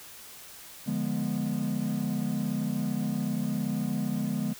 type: chord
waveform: triangle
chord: D diminished seventh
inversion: none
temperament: equal with one note detuned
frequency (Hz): 146.83 / 174.61 / 207.7 / 245.1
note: D3 / F3 / Ab3 / Cb4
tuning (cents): 0 / 0 / 0 / -13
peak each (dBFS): -32 / -32 / -28 / -30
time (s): 0.86-4.54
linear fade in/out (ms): 20
effects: tanh soft clip ceiling -19 dBFS + white hiss -47 dBFS RMS until 4.59 s

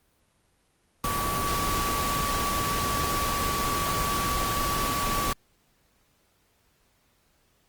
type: tone in noise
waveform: sine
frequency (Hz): 1143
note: D6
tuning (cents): -47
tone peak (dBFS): -28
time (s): 1.04-5.33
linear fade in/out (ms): 2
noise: pink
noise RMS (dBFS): -29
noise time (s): 1.04-5.33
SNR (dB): -2
effects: pink hiss -67 dBFS RMS until 7.68 s + Opus 32 kbps

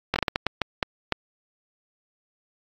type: slowing click train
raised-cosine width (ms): 0.3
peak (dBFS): -6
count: 10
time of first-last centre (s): 0.14-1.123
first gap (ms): 20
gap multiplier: 1.4
effects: AAC 48 kbps

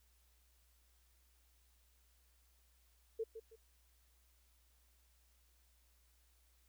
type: tone with echo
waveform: sine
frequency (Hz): 447.8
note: A4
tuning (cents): +30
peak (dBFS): -36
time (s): 3.19-3.24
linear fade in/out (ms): 10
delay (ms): 160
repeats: 2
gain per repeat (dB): -10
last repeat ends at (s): 3.56
effects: added 60 Hz sine -70 dBFS peak until 6.68 s + white hiss -75 dBFS RMS until 6.68 s

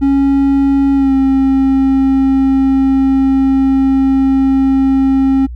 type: tone with pitch glide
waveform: triangle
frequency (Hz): 275.5 to 268.4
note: C#4 to C4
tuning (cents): -11 to +44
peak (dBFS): -6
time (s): 0.01-5.47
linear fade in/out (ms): 20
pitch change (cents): -45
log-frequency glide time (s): 0.95-1.13
effects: added 60 Hz sine -23 dBFS peak until 5.55 s

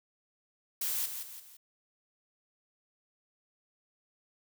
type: noise with echo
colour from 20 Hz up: blue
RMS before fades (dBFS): -33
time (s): 0.81-1.06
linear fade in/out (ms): 5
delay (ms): 170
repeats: 3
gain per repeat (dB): -7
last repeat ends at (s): 1.57
effects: none

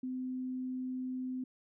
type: tone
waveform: sine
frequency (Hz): 256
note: C4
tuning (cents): -38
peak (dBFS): -35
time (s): 0.03-1.44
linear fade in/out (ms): 5
effects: none

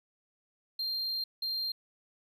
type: tone bursts at uneven times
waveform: triangle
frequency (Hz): 4186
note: C8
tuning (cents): 0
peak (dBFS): -30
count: 2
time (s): 0.79-1.24 / 1.42-1.72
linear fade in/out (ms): 5
effects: none

